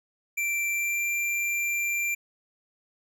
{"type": "tone with pitch glide", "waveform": "square", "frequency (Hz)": [2349, 2367], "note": ["D7", "D7"], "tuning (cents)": [0, 13], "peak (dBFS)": -26, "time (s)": [0.37, 2.15], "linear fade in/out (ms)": 10, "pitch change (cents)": 13, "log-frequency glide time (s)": [0.7, 1.1], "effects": []}